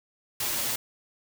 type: noise with comb filter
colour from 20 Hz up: white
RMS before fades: -29 dBFS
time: 0.4-0.76 s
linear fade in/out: 5 ms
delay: 8.6 ms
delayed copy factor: +0.7
effects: none